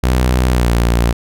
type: tone with pitch glide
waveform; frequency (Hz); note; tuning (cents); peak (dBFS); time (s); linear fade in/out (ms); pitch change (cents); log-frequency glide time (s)
sawtooth; 62.7 to 58.5; B1 to A#1; +27 to +7; -7; 0.03-1.13; 10; -120; 0.49-0.71
effects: none